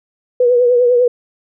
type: tone with vibrato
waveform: sine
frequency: 489.5 Hz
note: B4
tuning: 15 cents flat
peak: -8 dBFS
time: 0.4-1.08 s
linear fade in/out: 5 ms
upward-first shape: triangle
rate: 10 Hz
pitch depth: 55 cents each way
effects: none